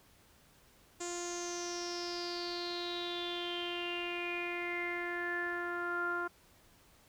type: tone with low-pass filter sweep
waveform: sawtooth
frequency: 349.2 Hz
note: F4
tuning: in tune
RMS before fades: -38 dBFS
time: 1-6.28 s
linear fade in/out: 10 ms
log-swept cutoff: 7300 to 1300 Hz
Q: 9.2
effects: pink hiss -64 dBFS RMS until 7.08 s